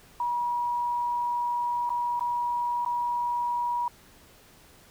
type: tone with dropouts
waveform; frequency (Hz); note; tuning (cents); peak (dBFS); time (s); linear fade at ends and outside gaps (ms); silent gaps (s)
sine; 962; B5; -46; -25; 0.2-3.88; 2; 1.893-1.902 / 2.195-2.208 / 2.849-2.861
effects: pink hiss -55 dBFS RMS until 4.9 s